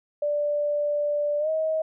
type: tone with pitch glide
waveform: sine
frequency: 587.3 to 633.1 Hz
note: D5 to D#5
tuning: 0 to +30 cents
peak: -22 dBFS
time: 0.22-1.82 s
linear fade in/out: 5 ms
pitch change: +130 cents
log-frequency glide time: 1.39-1.49 s
effects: none